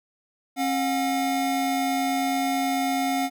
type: tone pair together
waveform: square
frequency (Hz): 270.1 / 721.1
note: C#4 / F#5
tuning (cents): -45 / -45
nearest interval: octave + perfect fourth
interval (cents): 1700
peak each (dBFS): -26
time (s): 0.56-3.3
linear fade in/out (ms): 50
effects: none